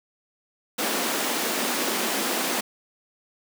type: high-pass noise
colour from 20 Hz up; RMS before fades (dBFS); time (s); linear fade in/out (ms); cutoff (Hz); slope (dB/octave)
pink; -26; 0.78-2.61; 10; 210; 48
effects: none